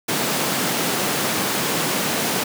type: high-pass noise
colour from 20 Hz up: pink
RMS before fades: -22 dBFS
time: 0.08-2.44 s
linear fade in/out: 10 ms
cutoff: 150 Hz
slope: 24 dB/octave
effects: none